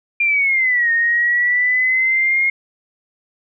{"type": "linear two-way sweep", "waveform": "sine", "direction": "down then up", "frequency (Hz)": [2402, 1843, 2149], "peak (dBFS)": -13, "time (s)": [0.2, 2.5], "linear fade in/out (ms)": 5, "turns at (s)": 0.91, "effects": []}